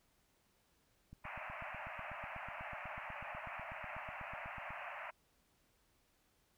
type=click train; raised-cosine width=5 ms; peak=-40 dBFS; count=30; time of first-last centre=1.13-4.706 s; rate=8.11 Hz
type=band-pass noise; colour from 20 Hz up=pink; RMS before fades=-47 dBFS; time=1.24-5.11 s; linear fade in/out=10 ms; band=590 to 2700 Hz; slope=96 dB/octave
effects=pink hiss -75 dBFS RMS until 6.57 s